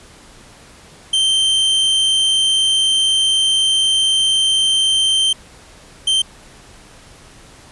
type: tone bursts at uneven times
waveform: 45% pulse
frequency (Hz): 3128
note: G7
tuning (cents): -4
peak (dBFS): -12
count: 2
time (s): 1.13-5.33 / 6.07-6.22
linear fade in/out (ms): 5
effects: pink hiss -43 dBFS RMS until 7.71 s + resampled to 24000 Hz